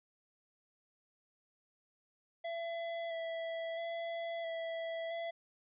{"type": "tone with vibrato", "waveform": "square", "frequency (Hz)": 666, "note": "E5", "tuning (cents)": 18, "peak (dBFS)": -38, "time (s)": [2.44, 5.31], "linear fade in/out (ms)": 10, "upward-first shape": "square", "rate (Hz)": 0.75, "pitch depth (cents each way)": 15, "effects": ["resampled to 8000 Hz"]}